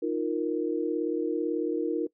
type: chord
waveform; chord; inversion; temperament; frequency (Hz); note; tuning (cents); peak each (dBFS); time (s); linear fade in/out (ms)
sine; Eb suspended second; none; equal; 311.1 / 349.2 / 466.2; Eb4 / F4 / Bb4; 0 / 0 / 0; -30; 0.02-2.07; 10
effects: noise-tail reverb RT60 0.1 s tail -20 dB re dry